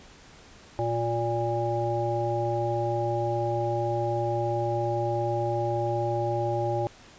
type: harmonic tone with a mistuned harmonic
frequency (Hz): 116.54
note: A#2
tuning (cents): 0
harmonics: 1 / 3 / 5 / 7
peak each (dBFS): -30 / -30 / -30 / -30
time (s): 0.79-6.87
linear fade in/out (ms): 0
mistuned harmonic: 3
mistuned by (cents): +23
effects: pink hiss -51 dBFS RMS until 7.18 s + resampled to 16000 Hz